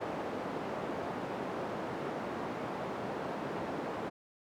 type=band-pass noise; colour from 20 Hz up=white; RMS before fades=-38 dBFS; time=0-4.1 s; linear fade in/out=20 ms; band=160 to 740 Hz; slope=12 dB/octave; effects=none